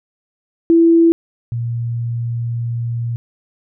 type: tone pair in turn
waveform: sine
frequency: 333 / 117.73 Hz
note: E4 / A#2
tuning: +18 / +18 cents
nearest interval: octave + tritone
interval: 1800 cents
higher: first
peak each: -7 / -18 dBFS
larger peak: first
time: 0.7-1.12 / 1.52-3.16 s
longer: second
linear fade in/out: 0 ms
effects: none